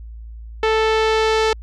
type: tone with low-pass filter sweep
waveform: sawtooth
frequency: 440 Hz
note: A4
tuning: in tune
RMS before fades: -17 dBFS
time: 0.63-1.53 s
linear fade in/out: 2 ms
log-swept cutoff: 3100 to 5000 Hz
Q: 1.1
effects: added 56 Hz sine -32 dBFS peak until 1.62 s